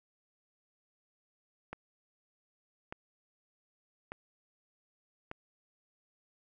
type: click train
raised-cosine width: 0.5 ms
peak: -25 dBFS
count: 4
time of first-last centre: 1.73-5.314 s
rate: 0.837 Hz
effects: none